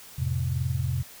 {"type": "chord", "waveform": "sine", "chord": "F major", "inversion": "none", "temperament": "equal", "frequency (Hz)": [87.31, 110, 130.81], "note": ["F2", "A2", "C3"], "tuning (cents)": [0, 0, 0], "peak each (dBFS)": [-29, -32, -27], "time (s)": [0.18, 1.03], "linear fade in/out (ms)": 10, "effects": ["white hiss -47 dBFS RMS until 1.2 s"]}